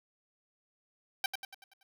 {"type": "tone with echo", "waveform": "10% pulse", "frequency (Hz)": 777, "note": "G5", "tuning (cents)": -16, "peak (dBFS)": -20, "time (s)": [1.24, 1.26], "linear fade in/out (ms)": 2, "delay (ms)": 95, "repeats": 6, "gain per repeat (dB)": -6, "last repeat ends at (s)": 1.83, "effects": []}